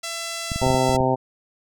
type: tone with pitch glide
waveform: 5% pulse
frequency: 670 to 665.8 Hz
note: E5 to E5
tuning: +28 to +17 cents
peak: -16 dBFS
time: 0.03-0.97 s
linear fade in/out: 10 ms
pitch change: -11 cents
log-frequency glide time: 0.48-0.67 s
type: clicks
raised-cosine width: 5 ms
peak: -15 dBFS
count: 9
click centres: 0.518 / 0.56 / 0.617 / 0.666 / 0.704 / 0.745 / 0.894 / 0.948 / 1.006 s
type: harmonic tone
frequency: 130 Hz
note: C3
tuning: 11 cents flat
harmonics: 1 / 2 / 3 / 4 / 5 / 6 / 7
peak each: -25 / -25 / -25 / -25 / -25 / -25 / -25 dBFS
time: 0.61-1.16 s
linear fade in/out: 20 ms
effects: none